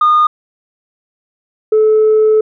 sine tone pair in turn, 1223 / 433.2 Hz, D#6 / A4, -30 / -27 cents, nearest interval octave + tritone, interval 1797 cents, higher first, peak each -5 dBFS, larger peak neither, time 0.01-0.27 / 1.72-2.41 s, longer second, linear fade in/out 5 ms, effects tanh soft clip ceiling -4 dBFS

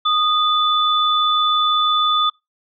sine tone pair together, 1236 / 3494 Hz, D#6 / A7, -12 / -13 cents, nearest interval octave + tritone, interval 1799 cents, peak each -16 / -18 dBFS, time 0.05-2.3 s, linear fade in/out 10 ms, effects noise-tail reverb RT60 0.2 s tail -24 dB re dry

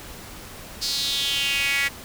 sawtooth tone with high-pass filter sweep, 278.9 Hz, C#4, 11 cents sharp, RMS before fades -24 dBFS, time 0.81-1.89 s, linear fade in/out 20 ms, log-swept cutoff 4700 to 2000 Hz, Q 4.7, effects pink hiss -40 dBFS RMS until 2.04 s

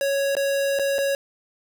square tone with dropouts, 554.4 Hz, C#5, in tune, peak -21 dBFS, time 0.01-1.15 s, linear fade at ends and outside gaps 1 ms, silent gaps 0.352-0.367 / 0.789-0.795 / 0.983-0.987 s, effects none

